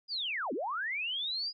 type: linear two-way sweep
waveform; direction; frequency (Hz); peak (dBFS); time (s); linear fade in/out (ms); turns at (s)
sine; down then up; 4978 to 227.7 to 4978; -32; 0.08-1.53; 50; 0.53
effects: none